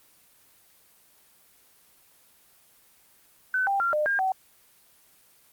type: tone with pitch steps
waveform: sine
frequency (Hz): 1513 / 791 / 1380 / 604 / 1610 / 759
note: F#6 / G5 / F6 / D5 / G6 / F#5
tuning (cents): +38 / +15 / -21 / +48 / +46 / +44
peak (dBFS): -22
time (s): 3.54-4.32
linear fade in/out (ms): 2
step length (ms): 130
effects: white hiss -59 dBFS RMS until 5.52 s + Opus 24 kbps